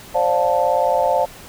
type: chord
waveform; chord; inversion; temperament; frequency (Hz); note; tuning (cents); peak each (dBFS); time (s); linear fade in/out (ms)
sine; D minor seventh; third; just; 528.6 / 587.3 / 704.8 / 881; C5 / D5 / F5 / A5; +18 / 0 / +16 / +2; -20; 0.14-1.26; 20
effects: pink hiss -40 dBFS RMS until 1.48 s